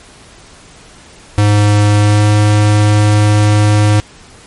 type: tone with pitch glide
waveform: square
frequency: 103.9 to 104.86 Hz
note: G#2 to G#2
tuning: +1 to +17 cents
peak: -7 dBFS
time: 1.38-4 s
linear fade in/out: 0 ms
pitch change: +16 cents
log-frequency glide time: 2-2.26 s
effects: pink hiss -39 dBFS RMS until 4.46 s + MP3 48 kbps